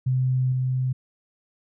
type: tone with level steps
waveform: sine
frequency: 128.7 Hz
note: C3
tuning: 28 cents flat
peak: -19 / -21 dBFS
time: 0.06-0.93 s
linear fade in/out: 10 ms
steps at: 0.52 s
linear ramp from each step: 2 ms
effects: none